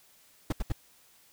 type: noise bursts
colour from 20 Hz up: brown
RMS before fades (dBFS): -28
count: 3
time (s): 0.5-0.723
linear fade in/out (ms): 5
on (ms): 25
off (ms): 74
effects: white hiss -61 dBFS RMS until 1.32 s